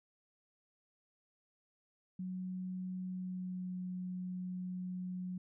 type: tone with pitch glide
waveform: sine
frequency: 184.4 to 182.39 Hz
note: F#3 to F#3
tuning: -6 to -25 cents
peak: -38 dBFS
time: 2.19-5.38 s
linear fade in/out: 5 ms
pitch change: -19 cents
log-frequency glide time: 3.05-3.78 s
effects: none